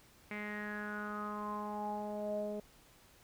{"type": "tone with low-pass filter sweep", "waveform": "sawtooth", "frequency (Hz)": 209, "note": "G#3", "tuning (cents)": 11, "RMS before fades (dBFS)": -40, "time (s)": [0.31, 2.6], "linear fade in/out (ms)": 2, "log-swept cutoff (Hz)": [2200, 540], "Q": 8.1, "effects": ["pink hiss -63 dBFS RMS until 3.23 s"]}